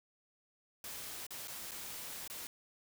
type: noise with dropouts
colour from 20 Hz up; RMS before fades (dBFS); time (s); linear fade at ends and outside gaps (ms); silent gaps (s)
white; -45; 0.84-2.47; 2; 1.267-1.306 / 1.474-1.48 / 1.711-1.716 / 2.277-2.299
effects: none